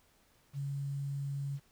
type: tone with quantisation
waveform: sine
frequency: 139.9 Hz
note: C#3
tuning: 16 cents sharp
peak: -34 dBFS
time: 0.53-1.6 s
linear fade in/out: 50 ms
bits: 10
effects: pink hiss -68 dBFS RMS until 1.71 s